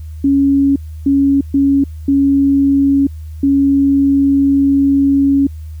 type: tone bursts at uneven times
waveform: sine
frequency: 277.2 Hz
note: C#4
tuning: in tune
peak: -8 dBFS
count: 5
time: 0.24-0.76 / 1.06-1.41 / 1.54-1.84 / 2.08-3.07 / 3.43-5.47 s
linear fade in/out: 5 ms
effects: added 78 Hz sine -25 dBFS peak until 5.8 s + white hiss -53 dBFS RMS until 5.8 s